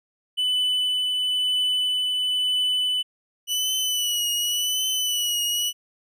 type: tone with tremolo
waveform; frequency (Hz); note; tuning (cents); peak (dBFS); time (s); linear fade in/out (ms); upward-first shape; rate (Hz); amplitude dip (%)
triangle; 2996; F#7; +21; -18; 0.37-3.03; 20; triangle; 1; 25
type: tone with vibrato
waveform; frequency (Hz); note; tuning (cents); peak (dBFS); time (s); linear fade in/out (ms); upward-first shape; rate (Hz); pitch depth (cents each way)
sawtooth; 2960; F#7; 0; -19; 3.47-5.73; 50; triangle; 0.89; 54
effects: none